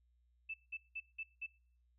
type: tone bursts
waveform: sine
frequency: 2637 Hz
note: E7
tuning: in tune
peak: -40 dBFS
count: 5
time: 0.49-1.465 s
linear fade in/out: 10 ms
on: 51 ms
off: 180 ms
effects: noise-tail reverb RT60 0.5 s tail -22 dB re dry + added 60 Hz sine -70 dBFS peak until 1.98 s